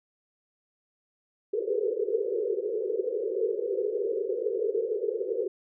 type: band-pass noise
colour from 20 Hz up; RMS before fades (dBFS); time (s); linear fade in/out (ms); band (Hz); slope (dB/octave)
white; -29; 1.53-5.48; 5; 380 to 490; 96
effects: none